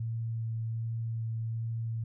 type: tone with vibrato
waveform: sine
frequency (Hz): 113.6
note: A#2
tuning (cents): -44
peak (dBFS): -31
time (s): 0-2.04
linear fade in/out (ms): 5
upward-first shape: sine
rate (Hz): 1.3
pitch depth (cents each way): 11
effects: none